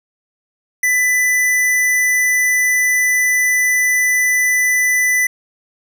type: tone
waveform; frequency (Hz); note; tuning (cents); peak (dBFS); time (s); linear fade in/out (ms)
square; 1994; B6; +16; -13; 0.83-5.27; 5
effects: none